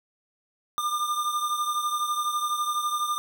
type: beating tone pair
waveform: square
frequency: 1200 / 1212 Hz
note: D6 / D#6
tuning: +37 / -46 cents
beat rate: 12 Hz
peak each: -27 / -32 dBFS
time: 0.78-3.18 s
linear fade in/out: 0 ms
effects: none